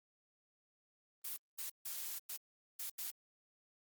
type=noise bursts at uneven times; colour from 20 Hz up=blue; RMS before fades=-43 dBFS; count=6; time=1.24-1.37 / 1.58-1.7 / 1.85-2.19 / 2.29-2.37 / 2.79-2.9 / 2.98-3.11 s; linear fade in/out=10 ms; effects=Opus 32 kbps